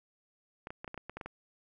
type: clicks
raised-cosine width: 0.5 ms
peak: -26 dBFS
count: 10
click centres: 0.671 / 0.705 / 0.845 / 0.878 / 0.944 / 0.977 / 1.096 / 1.17 / 1.212 / 1.26 s
effects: none